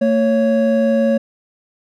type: tone pair together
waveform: triangle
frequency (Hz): 226.5 / 554.4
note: A#3 / C#5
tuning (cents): -50 / 0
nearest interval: octave + minor third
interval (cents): 1550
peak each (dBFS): -13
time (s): 0.01-1.18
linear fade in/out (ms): 10
effects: none